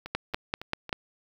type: two click trains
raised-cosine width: 0.3 ms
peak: -11 / -22 dBFS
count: 5 / 4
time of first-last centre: 0.15-0.928 / 0.06-0.893 s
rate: 5.14 / 3.6 Hz
effects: 8-bit